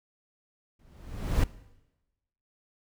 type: noise with exponential growth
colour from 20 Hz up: brown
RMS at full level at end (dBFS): -21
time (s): 0.79-1.44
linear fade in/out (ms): 5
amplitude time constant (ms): 140
effects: noise-tail reverb RT60 1.0 s tail -19 dB re dry